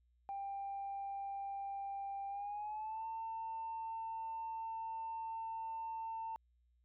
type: tone with pitch glide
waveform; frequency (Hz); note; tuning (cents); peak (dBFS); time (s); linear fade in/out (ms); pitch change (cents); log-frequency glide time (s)
sine; 792 to 899.3; G5 to A5; +18 to +38; -39; 0.29-6.36; 0; +220; 2.28-3.07
effects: tanh soft clip ceiling -36 dBFS + added 60 Hz sine -70 dBFS peak until 6.84 s